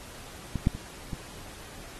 clicks, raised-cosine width 5 ms, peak -17 / -9 / -23 / -21 dBFS, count 4, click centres 0.557 / 0.671 / 0.75 / 1.132 s, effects pink hiss -46 dBFS RMS until 1.99 s + AAC 32 kbps

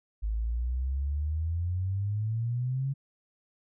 sine exponential sweep, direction up, 51.91 to 139.1 Hz, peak -27 dBFS, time 0.22-2.94 s, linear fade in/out 20 ms, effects none

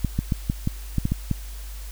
clicks, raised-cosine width 5 ms, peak -9 dBFS, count 9, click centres 0.047 / 0.19 / 0.322 / 0.499 / 0.674 / 0.983 / 1.054 / 1.12 / 1.313 s, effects added 50 Hz sine -33 dBFS peak until 1.91 s + white hiss -45 dBFS RMS until 1.91 s

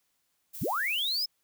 violet noise, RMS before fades -41 dBFS, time 0.53-1.26 s, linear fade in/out 20 ms
sine linear sweep, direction up, 45 to 5274 Hz, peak -27 dBFS, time 0.61-1.26 s, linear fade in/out 10 ms
effects white hiss -75 dBFS RMS until 1.43 s

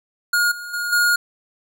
square tone with level steps, 1431 Hz, F6, 42 cents sharp, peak -16 / -31 / -23 / -15 dBFS, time 0.33-1.16 s, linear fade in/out 5 ms, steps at 0.51 / 0.73 / 0.92 s, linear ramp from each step 10 ms, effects none

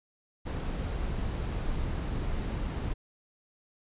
brown noise, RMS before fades -32 dBFS, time 0.45-2.94 s, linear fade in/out 20 ms, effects resampled to 8000 Hz

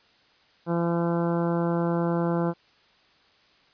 harmonic tone, 170.1 Hz, F3, 45 cents flat, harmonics 1 / 2 / 3 / 4 / 5 / 6 / 7 / 8 / 9, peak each -25 / -28 / -30 / -35 / -36 / -37 / -43 / -40 / -45 dBFS, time 0.66-2.54 s, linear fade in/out 50 ms, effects white hiss -60 dBFS RMS until 3.73 s + resampled to 11025 Hz

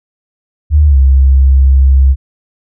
sine tone with pitch glide, 74.7 to 66.94 Hz, D2 to C2, +30 to +40 cents, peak -3 dBFS, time 0.7-2.16 s, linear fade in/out 50 ms, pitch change -190 cents, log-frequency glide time 0.87-0.97 s, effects none

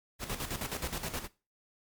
pink noise with tremolo, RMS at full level -35 dBFS, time 0.19-1.28 s, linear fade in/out 50 ms, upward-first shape square, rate 9.5 Hz, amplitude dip 65%, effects noise-tail reverb RT60 0.3 s tail -19 dB re dry + MP3 96 kbps

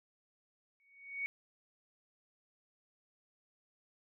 sine tone with exponential growth, 2233 Hz, C#7, 12 cents sharp, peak -32 dBFS, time 0.8-1.26 s, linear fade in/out 0 ms, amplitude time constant 99 ms, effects none

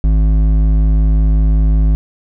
sine tone with hard clipping, 52.7 Hz, G#1, 26 cents sharp, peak -10 dBFS, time 0.04-1.95 s, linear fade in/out 0 ms, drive 9 dB, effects none

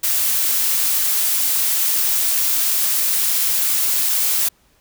blue noise, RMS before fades -18 dBFS, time 0.03-4.49 s, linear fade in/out 10 ms, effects pink hiss -58 dBFS RMS until 4.8 s

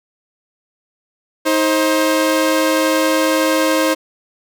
sawtooth tone pair together, 316 / 530.2 Hz, D#4 / C5, +27 / +23 cents, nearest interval major sixth, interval 896 cents, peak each -12 dBFS, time 1.45-3.95 s, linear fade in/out 20 ms, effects none

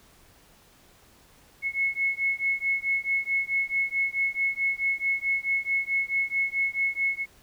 sine beating tone pair, 2185 / 2189.6 Hz, C#7 / C#7, -26 / -22 cents, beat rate 4.6 Hz, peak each -27 dBFS, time 1.62-7.26 s, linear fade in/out 50 ms, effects pink hiss -57 dBFS RMS until 7.42 s

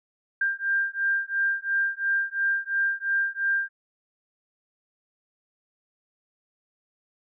sine beating tone pair, 1590 / 1592.9 Hz, G6 / G6, +24 / +27 cents, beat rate 2.9 Hz, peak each -26 dBFS, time 0.41-3.69 s, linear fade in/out 5 ms, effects none

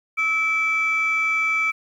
sine tone pair together, 1300 / 2316 Hz, E6 / D7, -24 / -25 cents, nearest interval minor seventh, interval 999 cents, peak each -24 / -18 dBFS, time 0.17-1.72 s, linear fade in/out 20 ms, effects tanh soft clip ceiling -14 dBFS + 9-bit

